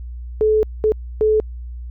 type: tone bursts at uneven times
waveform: sine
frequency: 431.6 Hz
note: A4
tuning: 33 cents flat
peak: -12 dBFS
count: 3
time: 0.41-0.63 / 0.84-0.92 / 1.21-1.4 s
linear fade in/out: 0 ms
effects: added 60 Hz sine -28 dBFS peak until 1.9 s